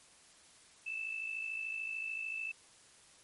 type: tone with amplitude modulation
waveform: sine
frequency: 2637 Hz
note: E7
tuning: in tune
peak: -34 dBFS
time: 0.86-2.52 s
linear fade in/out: 10 ms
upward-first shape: sine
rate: 53.5 Hz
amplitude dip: 60%
effects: white hiss -61 dBFS RMS until 3.23 s + MP3 48 kbps